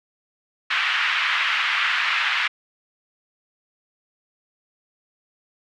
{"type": "band-pass noise", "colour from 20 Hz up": "white", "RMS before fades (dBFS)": -22, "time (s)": [0.7, 2.48], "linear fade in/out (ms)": 10, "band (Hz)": [1200, 2800], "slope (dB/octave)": 24, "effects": []}